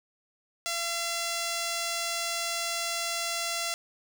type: tone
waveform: 5% pulse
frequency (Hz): 680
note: F5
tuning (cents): -46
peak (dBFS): -18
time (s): 0.66-3.74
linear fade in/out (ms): 0
effects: 8-bit